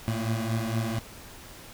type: beating tone pair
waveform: 25% pulse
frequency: 111 / 115.3 Hz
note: A2 / A#2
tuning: +16 / -19 cents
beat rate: 4.3 Hz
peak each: -25 / -27 dBFS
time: 0.08-0.99 s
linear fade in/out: 0 ms
effects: pink hiss -46 dBFS RMS until 1.73 s